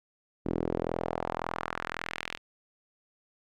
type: tone with band-pass filter sweep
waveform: sawtooth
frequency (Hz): 41.85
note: E1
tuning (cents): +27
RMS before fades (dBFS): -34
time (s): 0.45-2.38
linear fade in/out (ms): 20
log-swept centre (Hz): 310 to 2800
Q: 1.6
effects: none